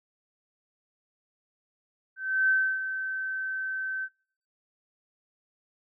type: tone with ADSR envelope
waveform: sine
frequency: 1540 Hz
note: G6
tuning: 31 cents flat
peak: -19 dBFS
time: 2.16-4.09 s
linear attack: 330 ms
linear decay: 300 ms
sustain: -10 dB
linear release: 54 ms
effects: noise-tail reverb RT60 0.5 s tail -24 dB re dry